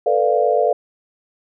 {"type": "chord", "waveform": "sine", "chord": "B half-diminished seventh", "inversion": "third", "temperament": "equal with one note detuned", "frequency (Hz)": [444.9, 493.9, 587.3, 698.5], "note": ["A4", "B4", "D5", "F5"], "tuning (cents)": [19, 0, 0, 0], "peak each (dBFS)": -19, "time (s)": [0.06, 0.73], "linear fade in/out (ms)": 5, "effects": []}